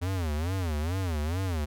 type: tone with vibrato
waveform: square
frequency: 84.3 Hz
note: E2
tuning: 39 cents sharp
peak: -28 dBFS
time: 0.01-1.66 s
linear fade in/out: 20 ms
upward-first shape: sine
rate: 2.3 Hz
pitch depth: 230 cents each way
effects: none